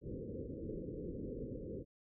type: low-pass noise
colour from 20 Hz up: white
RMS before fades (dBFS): -44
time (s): 0.01-1.85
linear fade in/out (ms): 50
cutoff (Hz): 520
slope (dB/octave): 96
effects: none